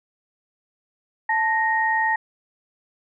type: tone pair together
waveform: sine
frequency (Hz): 880 / 1864.7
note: A5 / A#6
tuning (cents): 0 / 0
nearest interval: octave + minor second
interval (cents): 1300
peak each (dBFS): -21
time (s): 1.29-2.16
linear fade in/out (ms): 5
effects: none